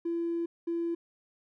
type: tone pair in turn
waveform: triangle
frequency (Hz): 337.6 / 337.6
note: E4 / E4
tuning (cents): +41 / +41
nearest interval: unison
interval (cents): 0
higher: neither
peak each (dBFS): -25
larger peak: neither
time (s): 0.05-0.46 / 0.67-0.95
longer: first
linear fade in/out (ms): 10
effects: tanh soft clip ceiling -26 dBFS